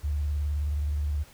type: tone with vibrato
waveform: sine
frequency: 73.42 Hz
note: D2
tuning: in tune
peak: -25 dBFS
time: 0.03-1.24 s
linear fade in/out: 20 ms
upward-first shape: triangle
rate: 19 Hz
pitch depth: 93 cents each way
effects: pink hiss -53 dBFS RMS until 1.33 s